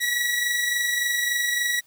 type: tone pair together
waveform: sawtooth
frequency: 1928.5 / 1952 Hz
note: B6 / B6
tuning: -42 / -21 cents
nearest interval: unison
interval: 21 cents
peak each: -19 / -27 dBFS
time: 0-1.81 s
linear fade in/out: 20 ms
effects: white hiss -60 dBFS RMS until 1.86 s